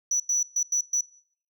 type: tone bursts at uneven times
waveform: sine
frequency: 5920 Hz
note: F#8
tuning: in tune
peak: -19 dBFS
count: 5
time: 0.11-0.2 / 0.29-0.43 / 0.56-0.63 / 0.72-0.81 / 0.93-1.01 s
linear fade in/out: 5 ms
effects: noise-tail reverb RT60 0.6 s tail -24 dB re dry + tanh soft clip ceiling -20 dBFS